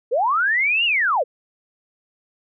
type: linear two-way sweep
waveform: sine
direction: up then down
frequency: 430.4 to 2900 to 430.4 Hz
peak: -16 dBFS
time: 0.11-1.24 s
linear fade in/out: 20 ms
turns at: 0.85 s
effects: none

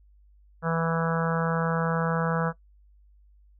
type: harmonic tone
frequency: 164.81 Hz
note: E3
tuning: in tune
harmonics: 1 / 3 / 4 / 5 / 6 / 7 / 8 / 9 / 10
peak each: -26 / -30 / -34 / -37 / -36 / -35 / -33 / -35 / -39 dBFS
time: 0.62-2.53 s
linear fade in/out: 50 ms
effects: noise-tail reverb RT60 0.1 s tail -18 dB re dry + added 50 Hz sine -54 dBFS peak until 3.59 s

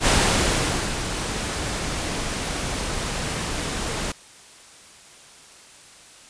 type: noise with ADSR envelope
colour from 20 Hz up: pink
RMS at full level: -17 dBFS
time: 0-4.12 s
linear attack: 63 ms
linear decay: 860 ms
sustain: -10 dB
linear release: 4 ms
effects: white hiss -47 dBFS RMS until 6.29 s + resampled to 22050 Hz

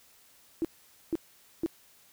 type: tone bursts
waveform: sine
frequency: 329.6 Hz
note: E4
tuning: in tune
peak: -25 dBFS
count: 3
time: 0.62-1.661 s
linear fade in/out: 0 ms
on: 27 ms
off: 480 ms
effects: white hiss -60 dBFS RMS until 2.12 s

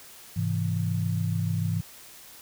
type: chord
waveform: sine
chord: Ab augmented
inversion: none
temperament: equal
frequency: 103.83 / 130.81 / 164.81 Hz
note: Ab2 / C3 / E3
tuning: 0 / 0 / 0 cents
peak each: -27 / -33 / -28 dBFS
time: 0.36-1.81 s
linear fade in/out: 10 ms
effects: white hiss -48 dBFS RMS until 2.41 s

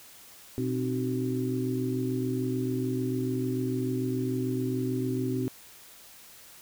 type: tone cluster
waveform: sine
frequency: 123.2 / 261 / 307.8 / 376.7 Hz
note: B2 / C4 / D#4 / F#4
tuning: -4 / -4 / -19 / +31 cents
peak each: -32 / -30 / -36 / -33 dBFS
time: 0.58-5.48 s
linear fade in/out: 0 ms
effects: white hiss -51 dBFS RMS until 6.61 s

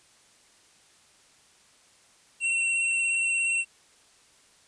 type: tone with vibrato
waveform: square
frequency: 2719 Hz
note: F7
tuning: 47 cents flat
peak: -24 dBFS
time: 2.4-3.65 s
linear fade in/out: 50 ms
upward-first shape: triangle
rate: 17 Hz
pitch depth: 21 cents each way
effects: white hiss -59 dBFS RMS until 4.67 s + resampled to 22050 Hz

